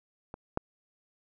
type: clicks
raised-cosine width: 1 ms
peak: -26 / -14 dBFS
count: 2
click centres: 0.341 / 0.574 s
effects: none